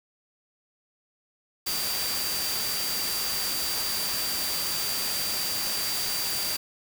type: tone in noise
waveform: sine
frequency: 4699 Hz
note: D8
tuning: in tune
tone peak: -31 dBFS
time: 1.66-6.57 s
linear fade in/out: 10 ms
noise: white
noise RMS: -30 dBFS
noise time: 1.66-6.57 s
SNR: -4 dB
effects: none